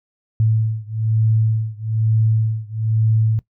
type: beating tone pair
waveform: sine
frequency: 110 / 111.1 Hz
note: A2 / A2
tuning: 0 / +17 cents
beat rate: 1.1 Hz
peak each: -18 / -19 dBFS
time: 0.4-3.39 s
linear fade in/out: 0 ms
effects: noise-tail reverb RT60 0.1 s tail -19 dB re dry